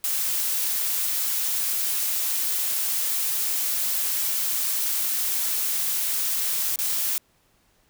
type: noise with dropouts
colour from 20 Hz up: blue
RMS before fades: -25 dBFS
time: 0.04-7.18 s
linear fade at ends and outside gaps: 1 ms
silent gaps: 6.76-6.788 s
effects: pink hiss -64 dBFS RMS until 7.89 s